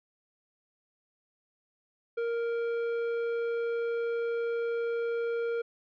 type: tone with tanh clipping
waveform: sine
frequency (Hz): 466.2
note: A#4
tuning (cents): 0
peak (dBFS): -30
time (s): 2.17-5.62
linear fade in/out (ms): 10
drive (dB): 10
effects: none